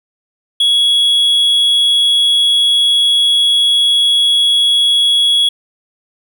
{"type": "tone", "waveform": "triangle", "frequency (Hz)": 3347, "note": "G#7", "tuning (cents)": 13, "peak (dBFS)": -7, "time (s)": [0.6, 5.49], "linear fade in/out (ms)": 5, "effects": []}